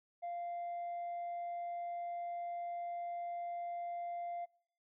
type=tone with tanh clipping; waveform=sine; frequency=695 Hz; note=F5; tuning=9 cents flat; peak=-39 dBFS; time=0.22-4.46 s; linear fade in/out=20 ms; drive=1 dB; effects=noise-tail reverb RT60 0.7 s tail -26 dB re dry